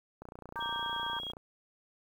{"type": "click train", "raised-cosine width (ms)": 1, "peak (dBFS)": -31, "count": 35, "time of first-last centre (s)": [0.22, 1.369], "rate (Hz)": 29.6}
{"type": "chord", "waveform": "sine", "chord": "G minor", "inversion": "first", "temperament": "equal", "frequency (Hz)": [932.3, 1174.7, 1568], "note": ["Bb5", "D6", "G6"], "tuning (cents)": [0, 0, 0], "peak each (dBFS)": [-37, -41, -40], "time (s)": [0.56, 1.19], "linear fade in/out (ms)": 0}
{"type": "tone with vibrato", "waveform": "sine", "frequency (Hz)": 3296, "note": "G#7", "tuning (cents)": -14, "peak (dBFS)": -37, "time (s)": [0.6, 1.32], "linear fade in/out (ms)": 10, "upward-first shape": "triangle", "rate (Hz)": 10, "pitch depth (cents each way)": 10}
{"effects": ["10-bit"]}